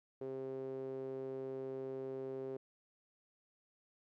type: tone with band-pass filter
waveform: sawtooth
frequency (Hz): 132.8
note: C3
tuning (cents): +26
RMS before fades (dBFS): -43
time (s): 0.21-2.57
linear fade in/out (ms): 5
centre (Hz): 420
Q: 4.8
effects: none